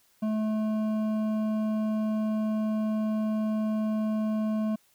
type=tone with hard clipping; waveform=sine; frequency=216.3 Hz; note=A3; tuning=29 cents flat; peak=-27 dBFS; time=0.22-4.76 s; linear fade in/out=10 ms; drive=9 dB; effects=white hiss -65 dBFS RMS until 4.94 s